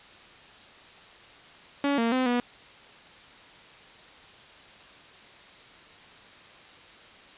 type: tone with pitch steps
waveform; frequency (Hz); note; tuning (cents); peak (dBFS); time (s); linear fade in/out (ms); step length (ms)
sawtooth; 282.7 / 230.7 / 257.2 / 243.4; C#4 / A#3 / C4 / B3; +34 / -18 / -30 / -25; -19; 1.84-2.4; 2; 140
effects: white hiss -50 dBFS RMS until 7.37 s + resampled to 8000 Hz